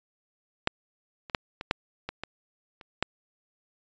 clicks, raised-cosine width 0.3 ms, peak -6 / -26 / -7 / -20 / -7 / -17 / -18 / -30 / -8 dBFS, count 9, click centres 0.674 / 1.298 / 1.348 / 1.611 / 1.711 / 2.09 / 2.236 / 2.812 / 3.026 s, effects resampled to 16000 Hz

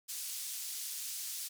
pink band-pass noise, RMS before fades -41 dBFS, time 0.08-1.49 s, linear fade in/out 20 ms, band 5700 to 16000 Hz, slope 12 dB/octave, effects none

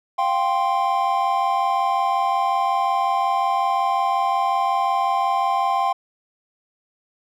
triangle chord, F suspended second, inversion none, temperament equal, 698.5 / 784 / 1046.5 Hz, F5 / G5 / C6, 0 / 0 / 0 cents, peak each -23 / -19 / -20 dBFS, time 0.18-5.93 s, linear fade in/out 10 ms, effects none

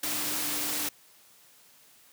sine tone in noise, 297.4 Hz, D4, 22 cents sharp, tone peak -42 dBFS, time 0.03-0.89 s, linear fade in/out 5 ms, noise white, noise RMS -31 dBFS, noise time 0.03-0.89 s, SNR -14 dB, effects white hiss -58 dBFS RMS until 2.12 s + high-pass 100 Hz 12 dB/octave

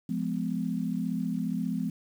sine chord, F diminished, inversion none, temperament just, 174.61 / 209.5 / 251.4 Hz, F3 / Ab3 / Cb4, 0 / +15 / +31 cents, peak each -32 dBFS, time 0.09-1.9 s, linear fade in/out 5 ms, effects 9-bit

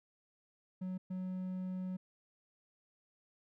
triangle tone bursts at uneven times, 185 Hz, F#3, in tune, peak -35 dBFS, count 2, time 0.81-0.98 / 1.1-1.97 s, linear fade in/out 10 ms, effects none

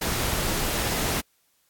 pink noise, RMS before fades -26 dBFS, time 0.01-1.21 s, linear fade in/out 10 ms, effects white hiss -67 dBFS RMS until 1.69 s + AAC 64 kbps

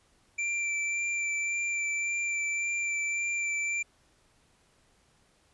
square tone with vibrato, 2350 Hz, D7, 1 cent sharp, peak -29 dBFS, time 0.38-3.83 s, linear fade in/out 10 ms, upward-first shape sine, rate 1.8 Hz, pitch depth 14 cents each way, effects pink hiss -66 dBFS RMS until 5.53 s + resampled to 24000 Hz

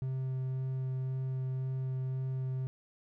triangle tone with vibrato, 130.81 Hz, C3, in tune, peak -30 dBFS, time 0.02-2.67 s, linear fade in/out 0 ms, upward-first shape sine, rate 1.9 Hz, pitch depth 8 cents each way, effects none

